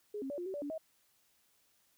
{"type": "tone with pitch steps", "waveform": "sine", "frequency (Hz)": [416.5, 269, 575, 352.7, 381, 579, 288, 638], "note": ["G#4", "C4", "D5", "F4", "G4", "D5", "D4", "D#5"], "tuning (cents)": [5, 48, -37, 17, -49, -25, -34, 43], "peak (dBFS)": -37, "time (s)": [0.14, 0.78], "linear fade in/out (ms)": 5, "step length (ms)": 80, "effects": ["white hiss -72 dBFS RMS until 1.97 s"]}